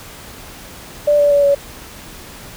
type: tone with pitch steps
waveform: sine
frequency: 587.3 / 579.5 / 571.9 / 564.4 Hz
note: D5 / D5 / D5 / C#5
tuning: 0 / -23 / -46 / +31 cents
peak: -9 dBFS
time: 1.07-1.55 s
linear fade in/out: 10 ms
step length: 120 ms
effects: pink hiss -36 dBFS RMS until 2.56 s